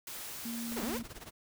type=noise; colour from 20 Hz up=white; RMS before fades=-43 dBFS; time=0.07-0.99 s; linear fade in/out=2 ms
type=tone; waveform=sine; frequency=233.1 Hz; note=A#3; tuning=in tune; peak=-37 dBFS; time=0.45-1.03 s; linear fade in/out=5 ms
type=noise with tremolo; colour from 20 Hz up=pink; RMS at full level=-45 dBFS; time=0.71-1.31 s; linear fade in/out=10 ms; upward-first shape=sine; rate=18 Hz; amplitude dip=80%
type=exponential two-way sweep; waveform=sawtooth; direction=down then up; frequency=560 to 189 to 560 Hz; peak=-32 dBFS; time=0.76-0.98 s; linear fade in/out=10 ms; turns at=0.83 s
effects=none